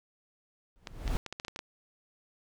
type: noise with exponential growth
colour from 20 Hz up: brown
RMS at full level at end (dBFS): -25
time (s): 0.76-1.17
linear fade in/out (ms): 0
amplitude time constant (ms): 89
type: clicks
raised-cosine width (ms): 0.2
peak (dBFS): -21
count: 9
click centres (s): 0.872 / 1.078 / 1.263 / 1.326 / 1.399 / 1.449 / 1.482 / 1.561 / 1.591
effects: none